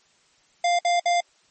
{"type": "tone bursts", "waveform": "square", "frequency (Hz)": 698.5, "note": "F5", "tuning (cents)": 0, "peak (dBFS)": -19, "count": 3, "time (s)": [0.64, 1.206], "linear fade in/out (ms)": 5, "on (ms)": 150, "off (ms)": 58, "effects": ["white hiss -61 dBFS RMS until 1.5 s", "MP3 32 kbps"]}